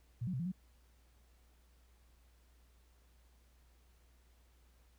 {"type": "tone with pitch steps", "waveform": "sine", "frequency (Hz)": [118.9, 183.4, 127.9, 171, 185], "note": ["A#2", "F#3", "C3", "F3", "F#3"], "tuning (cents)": [35, -15, -39, -36, 0], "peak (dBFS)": -35, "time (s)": [0.21, 0.52], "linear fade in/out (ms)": 10, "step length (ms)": 62, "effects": ["added 60 Hz sine -64 dBFS peak until 4.98 s", "pink hiss -73 dBFS RMS until 4.98 s"]}